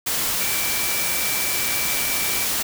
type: tone in noise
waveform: sine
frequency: 2324 Hz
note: D7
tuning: 19 cents flat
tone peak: -29 dBFS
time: 0.4-2.45 s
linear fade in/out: 10 ms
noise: white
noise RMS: -23 dBFS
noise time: 0.06-2.63 s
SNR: -9 dB
effects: none